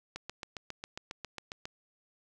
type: click train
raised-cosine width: 0.2 ms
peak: -22 dBFS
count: 12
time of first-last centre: 0.16-1.655 s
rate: 7.36 Hz
effects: none